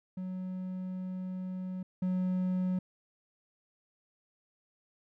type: tone pair in turn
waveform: triangle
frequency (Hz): 185 / 183.93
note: F#3 / F#3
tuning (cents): 0 / -10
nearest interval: unison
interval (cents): 10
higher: first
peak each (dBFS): -33 / -26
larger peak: second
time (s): 0.17-1.83 / 2.02-2.79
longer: first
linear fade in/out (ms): 5
effects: none